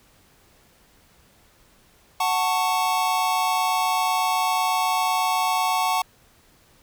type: chord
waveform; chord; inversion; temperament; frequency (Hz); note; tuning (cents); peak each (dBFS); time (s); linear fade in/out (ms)
square; F# minor; none; just; 740 / 888 / 1110; F#5 / A5 / C#6; 0 / +16 / +2; -25 / -25 / -26; 2.2-6.02; 5
effects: pink hiss -57 dBFS RMS until 6.82 s